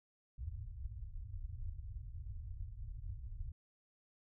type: low-pass noise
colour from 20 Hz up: pink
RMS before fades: -45 dBFS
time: 0.38-3.52 s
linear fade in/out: 5 ms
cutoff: 110 Hz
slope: 48 dB/octave
effects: none